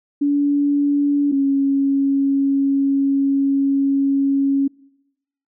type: tone pair in turn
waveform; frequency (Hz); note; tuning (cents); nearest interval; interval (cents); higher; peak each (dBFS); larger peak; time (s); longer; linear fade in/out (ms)
sine; 286.5 / 275.8; D4 / C#4; -43 / -9; minor second; 66; first; -14; neither; 0.21-1.32 / 1.32-4.68; second; 10
effects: noise-tail reverb RT60 0.9 s tail -25 dB re dry